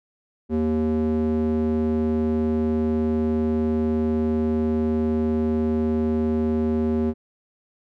square tone with band-pass filter, 77.9 Hz, D#2, 3 cents sharp, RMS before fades -22 dBFS, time 0.49-7.14 s, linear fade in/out 50 ms, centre 300 Hz, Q 4, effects none

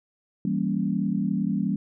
sine chord, E diminished seventh, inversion none, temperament equal, 164.81 / 196 / 233.1 / 277.2 Hz, E3 / G3 / Bb3 / Db4, 0 / 0 / 0 / 0 cents, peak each -30 / -25 / -29 / -31 dBFS, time 0.45-1.76 s, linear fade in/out 2 ms, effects none

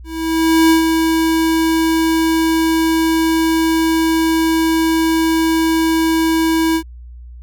square tone with ADSR envelope, 324.6 Hz, E4, 27 cents flat, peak -8 dBFS, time 0.04-6.83 s, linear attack 660 ms, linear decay 120 ms, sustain -5 dB, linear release 75 ms, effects added 60 Hz sine -32 dBFS peak until 7.42 s

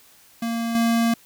square tone with level steps, 231 Hz, A#3, 16 cents flat, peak -24 / -18 dBFS, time 0.42-1.14 s, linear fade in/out 5 ms, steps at 0.75 s, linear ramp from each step 2 ms, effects white hiss -53 dBFS RMS until 1.25 s

